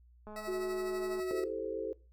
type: click train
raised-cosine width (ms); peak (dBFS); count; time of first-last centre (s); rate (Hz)
1; -35; 198; 0.27-1.199; 212
type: tone with tremolo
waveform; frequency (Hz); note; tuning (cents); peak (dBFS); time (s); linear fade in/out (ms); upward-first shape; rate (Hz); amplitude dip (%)
20% pulse; 647; E5; -32; -35; 0.36-1.44; 2; sine; 12; 50
type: tone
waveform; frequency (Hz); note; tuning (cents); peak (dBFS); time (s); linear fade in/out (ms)
sine; 370; F#4; 0; -32; 0.47-1.47; 20
type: chord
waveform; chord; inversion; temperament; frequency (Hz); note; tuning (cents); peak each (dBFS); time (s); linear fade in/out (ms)
sine; A minor seventh; second; equal; 329.6 / 392 / 440 / 523.3; E4 / G4 / A4 / C5; 0 / 0 / 0 / 0; -43 / -41 / -37 / -41; 1.31-1.93; 0
effects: noise-tail reverb RT60 0.3 s tail -19 dB re dry + added 60 Hz sine -58 dBFS peak until 2.12 s